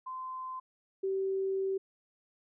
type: tone pair in turn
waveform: sine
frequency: 1033 / 385.4 Hz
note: C6 / G4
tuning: -22 / -29 cents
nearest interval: octave + perfect fourth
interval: 1707 cents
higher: first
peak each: -37 / -29 dBFS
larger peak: second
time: 0.06-0.6 / 1.03-1.78 s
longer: second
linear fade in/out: 10 ms
effects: none